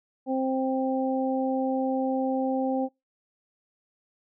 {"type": "harmonic tone", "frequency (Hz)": 262.9, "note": "C4", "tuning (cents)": 8, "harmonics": [1, 2, 3], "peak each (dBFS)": [-26, -29, -31], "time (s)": [0.26, 2.89], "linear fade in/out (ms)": 50, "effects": ["noise-tail reverb RT60 0.2 s tail -24 dB re dry"]}